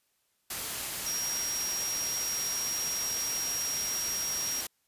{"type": "tone in noise", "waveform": "sine", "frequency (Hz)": 5630, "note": "F8", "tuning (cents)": 13, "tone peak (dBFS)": -31, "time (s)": [1.06, 4.61], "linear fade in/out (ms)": 5, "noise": "white", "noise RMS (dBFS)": -35, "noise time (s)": [0.5, 4.67], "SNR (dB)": 1, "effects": ["white hiss -74 dBFS RMS until 4.87 s", "resampled to 32000 Hz"]}